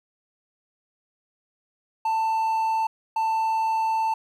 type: tone bursts at uneven times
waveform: triangle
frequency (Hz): 889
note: A5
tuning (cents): +18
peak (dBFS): -19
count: 2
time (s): 2.05-2.87 / 3.16-4.14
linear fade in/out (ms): 5
effects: 10-bit